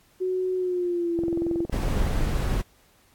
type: tone with pitch glide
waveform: sine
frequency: 370 to 337.3 Hz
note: F#4 to E4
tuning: 0 to +40 cents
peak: -23 dBFS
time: 0.2-1.66 s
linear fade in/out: 20 ms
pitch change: -160 cents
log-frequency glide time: 0.56-1.16 s
type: click train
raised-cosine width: 2 ms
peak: -19 dBFS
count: 22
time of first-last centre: 1.19-2.158 s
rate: 21.7 Hz
type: noise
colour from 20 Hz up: brown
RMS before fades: -24 dBFS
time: 1.72-2.62 s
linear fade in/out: 10 ms
effects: pink hiss -60 dBFS RMS until 3.14 s + AAC 64 kbps